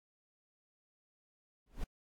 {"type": "noise with exponential growth", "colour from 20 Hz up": "brown", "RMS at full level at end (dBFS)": -34, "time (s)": [1.66, 1.84], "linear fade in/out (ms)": 5, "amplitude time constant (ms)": 39, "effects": ["AAC 64 kbps"]}